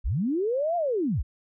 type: linear two-way sweep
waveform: sine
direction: up then down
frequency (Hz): 30.87 to 711 to 30.87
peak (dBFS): -23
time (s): 0.04-1.23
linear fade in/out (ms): 20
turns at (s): 0.76
effects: none